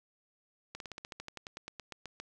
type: slowing click train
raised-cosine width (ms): 0.2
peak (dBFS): -25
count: 17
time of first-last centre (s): 0.75-2.2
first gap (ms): 52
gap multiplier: 1.07
effects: none